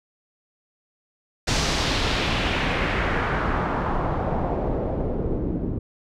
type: noise with low-pass filter sweep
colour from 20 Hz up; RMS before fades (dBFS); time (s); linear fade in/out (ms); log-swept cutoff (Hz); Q
pink; -24; 1.47-5.79; 10; 6000 to 280; 1.6
effects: none